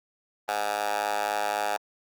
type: tone with high-pass filter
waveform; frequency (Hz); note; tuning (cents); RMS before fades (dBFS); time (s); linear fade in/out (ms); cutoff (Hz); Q
10% pulse; 103.83; G#2; 0; -28; 0.48-1.77; 10; 830; 4.3
effects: Opus 24 kbps